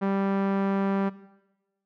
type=tone with low-pass filter; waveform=sawtooth; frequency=196 Hz; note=G3; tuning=in tune; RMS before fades=-26 dBFS; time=0.01-1.1 s; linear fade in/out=20 ms; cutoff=1400 Hz; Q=0.94; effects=noise-tail reverb RT60 1.0 s tail -17 dB re dry